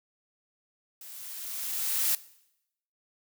blue noise with level ramp, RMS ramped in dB -46 to -25 dBFS, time 1.01-2.15 s, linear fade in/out 2 ms, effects noise-tail reverb RT60 0.8 s tail -19 dB re dry

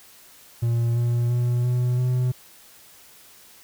triangle tone with pitch steps, 117.4 / 119.45 / 121.54 / 123.66 / 125.83 Hz, A#2 / A#2 / B2 / B2 / B2, +13 / +43 / -27 / +3 / +33 cents, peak -17 dBFS, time 0.62-2.32 s, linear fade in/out 10 ms, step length 340 ms, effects white hiss -50 dBFS RMS until 3.63 s

